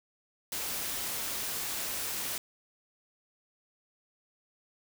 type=noise; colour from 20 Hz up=white; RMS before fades=-35 dBFS; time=0.52-2.38 s; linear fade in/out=2 ms; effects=none